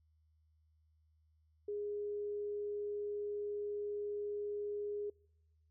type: tone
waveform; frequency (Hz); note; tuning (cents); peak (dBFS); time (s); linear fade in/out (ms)
sine; 412.7; G#4; -11; -37; 1.68-5.1; 5
effects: noise-tail reverb RT60 0.9 s tail -26 dB re dry + added 78 Hz sine -69 dBFS peak until 5.7 s